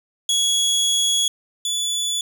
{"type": "tone pair in turn", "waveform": "25% pulse", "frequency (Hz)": [3348, 3452], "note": ["G#7", "A7"], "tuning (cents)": [13, -34], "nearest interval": "minor second", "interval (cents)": 53, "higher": "second", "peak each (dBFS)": [-13, -17], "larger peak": "first", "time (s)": [[0.29, 1.28], [1.65, 2.21]], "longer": "first", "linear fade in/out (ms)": 2, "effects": []}